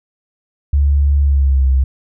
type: tone with pitch glide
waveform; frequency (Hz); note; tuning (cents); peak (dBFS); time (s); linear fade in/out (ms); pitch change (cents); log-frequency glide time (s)
sine; 71.1 to 65.96; C#2 to C2; +45 to +15; -9; 0.73-1.84; 5; -130; 1.22-1.67
effects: none